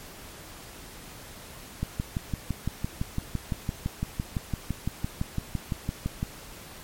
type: click train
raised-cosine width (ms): 5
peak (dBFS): -15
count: 27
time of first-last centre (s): 1.83-6.229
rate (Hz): 5.91
effects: pink hiss -45 dBFS RMS until 6.83 s + MP3 64 kbps